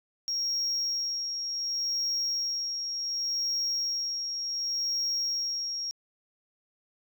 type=tone with tremolo; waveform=sine; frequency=5588 Hz; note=F8; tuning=in tune; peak=-24 dBFS; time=0.28-5.91 s; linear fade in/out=0 ms; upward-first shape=sine; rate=0.68 Hz; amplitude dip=50%; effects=tanh soft clip ceiling -25 dBFS